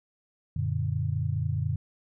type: chord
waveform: sine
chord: Gb augmented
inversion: none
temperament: equal with one note detuned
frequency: 92.5 / 116.95 / 146.83 Hz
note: Gb2 / Bb2 / D3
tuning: 0 / +6 / 0 cents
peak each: -30 dBFS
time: 0.56-1.76 s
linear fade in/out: 5 ms
effects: none